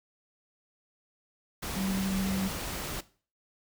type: tone in noise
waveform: sine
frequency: 192 Hz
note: G3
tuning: 36 cents flat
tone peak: -29 dBFS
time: 1.76-2.49 s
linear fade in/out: 10 ms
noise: pink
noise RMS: -36 dBFS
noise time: 1.62-3.01 s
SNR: +4 dB
effects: noise-tail reverb RT60 0.4 s tail -18 dB re dry